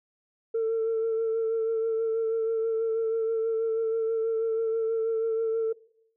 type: tone with vibrato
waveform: sine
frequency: 449.7 Hz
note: A4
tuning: 38 cents sharp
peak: -22 dBFS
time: 0.54-5.73 s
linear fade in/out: 10 ms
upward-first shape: sine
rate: 6.2 Hz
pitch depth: 23 cents each way
effects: noise-tail reverb RT60 0.7 s tail -21 dB re dry + tanh soft clip ceiling -21 dBFS